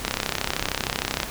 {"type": "click train", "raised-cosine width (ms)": 0.2, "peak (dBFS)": -5, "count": 40, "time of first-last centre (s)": [0.05, 1.232], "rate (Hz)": 33, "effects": ["pink hiss -34 dBFS RMS until 1.3 s"]}